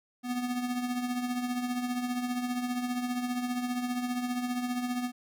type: tone with tremolo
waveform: square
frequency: 246.7 Hz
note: B3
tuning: 2 cents flat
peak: -28 dBFS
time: 0.23-5.12 s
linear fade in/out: 50 ms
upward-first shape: triangle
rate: 15 Hz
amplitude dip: 60%
effects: none